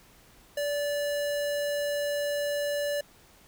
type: tone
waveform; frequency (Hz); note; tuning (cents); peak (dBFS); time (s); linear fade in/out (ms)
square; 580; D5; -22; -28; 0.57-3.01; 5
effects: pink hiss -57 dBFS RMS until 3.47 s